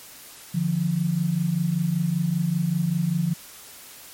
sine tone pair together, 148.33 / 173.5 Hz, D3 / F3, +18 / -11 cents, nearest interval minor third, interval 271 cents, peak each -25 / -22 dBFS, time 0.54-3.34 s, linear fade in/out 10 ms, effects white hiss -44 dBFS RMS until 4.13 s + MP3 64 kbps

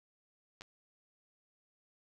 clicks, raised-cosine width 0.2 ms, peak -30 dBFS, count 2, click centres 0.61 / 0.619 s, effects none

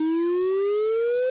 triangle exponential sweep, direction up, 311.2 to 518 Hz, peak -18 dBFS, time 0-1.3 s, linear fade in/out 5 ms, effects resampled to 8000 Hz + 8-bit

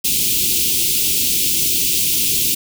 white band-stop noise, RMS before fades -17 dBFS, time 0.04-2.55 s, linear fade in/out 10 ms, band 410 to 2500 Hz, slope 48 dB/octave, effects none

